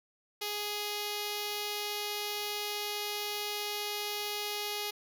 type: tone with notch filter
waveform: 5% pulse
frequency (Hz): 415.3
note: G#4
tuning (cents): 0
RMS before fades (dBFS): -36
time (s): 0.41-4.91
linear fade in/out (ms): 10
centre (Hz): 1500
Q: 1.4
effects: none